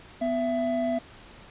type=tone pair together; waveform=triangle; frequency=249.3 / 667 Hz; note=B3 / E5; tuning=+16 / +20 cents; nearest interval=octave + perfect fourth; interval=1704 cents; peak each=-26 / -24 dBFS; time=0.21-0.99 s; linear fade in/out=10 ms; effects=pink hiss -49 dBFS RMS until 1.5 s + resampled to 8000 Hz